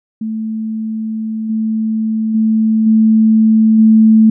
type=tone with level steps; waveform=sine; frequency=220 Hz; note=A3; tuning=in tune; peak=-17 / -13 / -9 / -6 / -4 dBFS; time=0.21-4.3 s; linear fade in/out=5 ms; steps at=1.49 / 2.34 / 2.86 / 3.78 s; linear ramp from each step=10 ms; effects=none